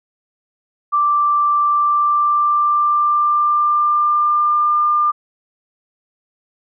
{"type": "tone with pitch glide", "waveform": "sine", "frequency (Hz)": [1174.7, 1199.4], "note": ["D6", "D6"], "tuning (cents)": [0, 36], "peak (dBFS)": -12, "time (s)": [0.92, 5.12], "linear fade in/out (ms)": 20, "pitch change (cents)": 36, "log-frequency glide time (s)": [1.64, 4.72], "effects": []}